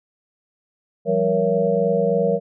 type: tone cluster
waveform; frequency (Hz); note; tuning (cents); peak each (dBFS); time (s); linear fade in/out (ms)
sine; 170.5 / 193.8 / 471.1 / 560 / 670; F3 / G3 / A#4 / C#5 / E5; -41 / -20 / +18 / +18 / +28; -26 / -25 / -19 / -22 / -26; 1.05-2.4; 50
effects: none